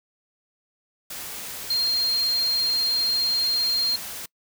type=tone in noise; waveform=sine; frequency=4205 Hz; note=C8; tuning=8 cents sharp; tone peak=-20 dBFS; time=1.7-3.96 s; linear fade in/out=5 ms; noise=white; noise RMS=-35 dBFS; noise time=1.1-4.26 s; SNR=+12 dB; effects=noise-tail reverb RT60 0.1 s tail -25 dB re dry